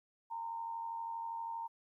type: tone with amplitude modulation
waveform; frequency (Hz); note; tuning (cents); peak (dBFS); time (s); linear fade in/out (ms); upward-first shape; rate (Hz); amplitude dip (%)
sine; 920; A#5; -23; -36; 0.3-1.68; 20; sine; 92.5; 50
effects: 13-bit